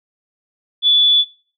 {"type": "tone", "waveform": "sine", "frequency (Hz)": 3452, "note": "A7", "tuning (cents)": -34, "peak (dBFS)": -9, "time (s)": [0.82, 1.25], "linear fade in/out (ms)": 50, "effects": ["noise-tail reverb RT60 0.5 s tail -22 dB re dry"]}